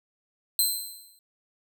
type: tone with exponential decay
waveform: 10% pulse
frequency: 4098 Hz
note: C8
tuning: 37 cents flat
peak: -12 dBFS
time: 0.59-1.19 s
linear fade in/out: 1 ms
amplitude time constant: 130 ms
effects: none